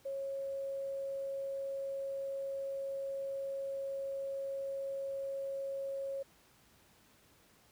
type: tone with quantisation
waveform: sine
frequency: 547 Hz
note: C#5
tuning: 23 cents flat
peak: -36 dBFS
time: 0.05-6.23 s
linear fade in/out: 10 ms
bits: 11
effects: pink hiss -65 dBFS RMS until 7.71 s + high-pass 60 Hz 12 dB/octave